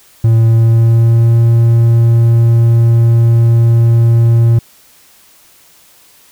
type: tone with pitch glide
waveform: triangle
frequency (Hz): 113.6 to 116.12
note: A#2 to A#2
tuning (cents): -44 to -6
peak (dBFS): -3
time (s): 0.24-4.59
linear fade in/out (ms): 5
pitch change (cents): +38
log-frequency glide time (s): 0.42-1.39
effects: white hiss -45 dBFS RMS until 6.31 s